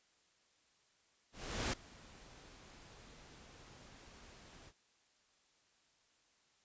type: noise with ADSR envelope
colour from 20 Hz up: pink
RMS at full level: -36 dBFS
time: 1.32-4.73 s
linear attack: 410 ms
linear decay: 8 ms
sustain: -22 dB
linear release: 52 ms
effects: white hiss -73 dBFS RMS until 6.64 s + resampled to 16000 Hz